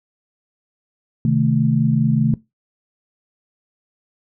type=chord; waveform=sine; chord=A diminished; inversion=first; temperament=equal; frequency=130.81 / 155.56 / 220 Hz; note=C3 / Eb3 / A3; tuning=0 / 0 / 0 cents; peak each=-18 dBFS; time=1.25-2.34 s; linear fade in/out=2 ms; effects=noise-tail reverb RT60 0.2 s tail -20 dB re dry